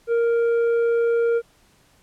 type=tone with tanh clipping; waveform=triangle; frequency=466.2 Hz; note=A#4; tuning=in tune; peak=-18 dBFS; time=0.07-1.42 s; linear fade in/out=50 ms; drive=10 dB; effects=pink hiss -58 dBFS RMS until 2.02 s + low-pass 12000 Hz 12 dB/octave